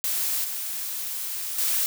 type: noise with level steps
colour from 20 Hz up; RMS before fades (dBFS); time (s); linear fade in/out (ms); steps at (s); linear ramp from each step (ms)
blue; -26 / -31 / -24; 0.04-1.86; 0; 0.44 / 1.58; 5
effects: none